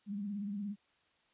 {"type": "tone with vibrato", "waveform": "sine", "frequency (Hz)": 203, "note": "G#3", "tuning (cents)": -39, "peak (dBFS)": -36, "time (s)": [0.06, 0.76], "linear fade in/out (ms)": 50, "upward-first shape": "sine", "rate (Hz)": 17, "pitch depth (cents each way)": 66, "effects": ["white hiss -72 dBFS RMS until 1.33 s", "resampled to 8000 Hz"]}